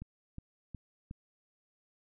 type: click train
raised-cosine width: 5 ms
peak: -30 dBFS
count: 4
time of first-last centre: 0.02-1.111 s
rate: 2.75 Hz
effects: none